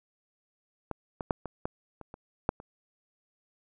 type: clicks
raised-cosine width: 1 ms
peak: -19 / -20 / -11 / -22 / -17 / -29 / -29 / -10 / -30 dBFS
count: 9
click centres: 0.913 / 1.208 / 1.308 / 1.457 / 1.655 / 2.013 / 2.141 / 2.491 / 2.601 s
effects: none